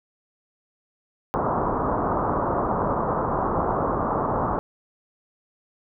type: low-pass noise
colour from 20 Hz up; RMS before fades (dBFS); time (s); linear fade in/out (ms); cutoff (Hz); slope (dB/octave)
white; -24; 1.34-4.59; 0; 1200; 48
effects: none